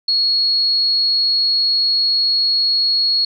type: tone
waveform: sine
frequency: 4327 Hz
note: C#8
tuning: 43 cents flat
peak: -13 dBFS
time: 0.08-3.25 s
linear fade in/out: 5 ms
effects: none